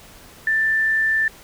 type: tone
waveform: sine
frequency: 1772 Hz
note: A6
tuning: 12 cents sharp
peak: -16 dBFS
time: 0.47-1.28 s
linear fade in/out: 2 ms
effects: pink hiss -45 dBFS RMS until 1.43 s